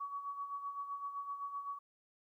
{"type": "tone with tremolo", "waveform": "sine", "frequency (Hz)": 1129, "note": "C#6", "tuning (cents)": 31, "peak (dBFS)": -37, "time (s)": [0, 1.79], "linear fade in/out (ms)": 10, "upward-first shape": "sine", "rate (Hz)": 7.8, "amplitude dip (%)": 60, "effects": ["13-bit"]}